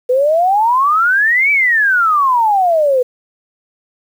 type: exponential two-way sweep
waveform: sine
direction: up then down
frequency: 488.5 to 2330 to 488.5 Hz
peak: -9 dBFS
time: 0.09-3.03 s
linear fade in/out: 10 ms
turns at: 1.51 s
effects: 7-bit